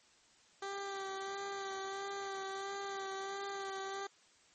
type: tone with vibrato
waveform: 15% pulse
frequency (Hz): 392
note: G4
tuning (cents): 0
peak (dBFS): -33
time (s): 0.62-4.07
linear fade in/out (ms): 5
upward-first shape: sine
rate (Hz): 1.5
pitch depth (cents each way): 23
effects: white hiss -66 dBFS RMS until 4.54 s + MP3 32 kbps